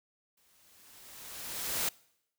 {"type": "noise with exponential growth", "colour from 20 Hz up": "white", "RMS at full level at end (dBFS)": -30, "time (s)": [0.37, 1.89], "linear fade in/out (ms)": 5, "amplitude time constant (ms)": 330, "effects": ["noise-tail reverb RT60 0.8 s tail -24 dB re dry"]}